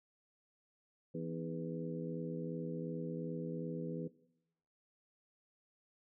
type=harmonic tone with a mistuned harmonic; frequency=82.7 Hz; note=E2; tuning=6 cents sharp; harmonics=2 / 3 / 4 / 5 / 6; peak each=-42 / -45 / -47 / -47 / -45 dBFS; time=1.14-4.08 s; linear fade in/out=10 ms; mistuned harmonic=4; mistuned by=-74 cents; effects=noise-tail reverb RT60 0.8 s tail -18 dB re dry